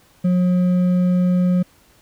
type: tone with hard clipping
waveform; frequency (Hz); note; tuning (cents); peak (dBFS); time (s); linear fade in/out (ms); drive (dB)
triangle; 180; F#3; -47; -15; 0.24-1.63; 10; 8
effects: pink hiss -54 dBFS RMS until 2.01 s